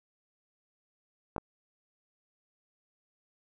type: clicks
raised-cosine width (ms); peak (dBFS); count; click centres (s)
1; -19; 2; 1.363 / 1.381
effects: none